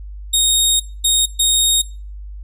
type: tone bursts at uneven times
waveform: 20% pulse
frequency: 3729 Hz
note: A#7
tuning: in tune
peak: -6 dBFS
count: 3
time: 0.33-0.8 / 1.04-1.26 / 1.39-1.82 s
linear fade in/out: 10 ms
effects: noise-tail reverb RT60 0.4 s tail -24 dB re dry + added 50 Hz sine -29 dBFS peak until 2.43 s